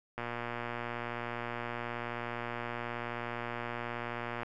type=click train; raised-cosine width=0.5 ms; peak=-22 dBFS; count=507; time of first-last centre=0.18-4.432 s; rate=119 Hz; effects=none